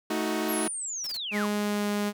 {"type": "chord", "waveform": "sawtooth", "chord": "D# diminished", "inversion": "second", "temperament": "equal with one note detuned", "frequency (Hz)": [220, 313.5, 370], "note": ["A3", "D#4", "F#4"], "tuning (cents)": [0, 13, 0], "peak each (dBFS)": [-28, -26, -28], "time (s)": [0.1, 0.68], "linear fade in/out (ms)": 5}
{"type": "linear sweep", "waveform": "sine", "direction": "down", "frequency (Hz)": [11840, 840], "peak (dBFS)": -31, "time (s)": [0.48, 1.47], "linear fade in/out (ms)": 20}
{"type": "noise bursts", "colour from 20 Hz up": "white", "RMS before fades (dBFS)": -42, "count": 3, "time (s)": [1.04, 1.169], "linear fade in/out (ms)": 2, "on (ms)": 29, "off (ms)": 21}
{"type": "tone with pitch glide", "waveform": "sawtooth", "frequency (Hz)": [207.7, 206.1], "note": ["G#3", "G#3"], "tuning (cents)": [0, -13], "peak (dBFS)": -22, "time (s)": [1.31, 2.13], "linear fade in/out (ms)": 50, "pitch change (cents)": -13, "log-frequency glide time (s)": [1.55, 1.89]}
{"effects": []}